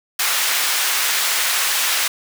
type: high-pass noise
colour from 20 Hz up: pink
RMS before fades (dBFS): -19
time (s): 0.19-2.08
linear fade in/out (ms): 5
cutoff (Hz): 1400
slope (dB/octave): 12
effects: none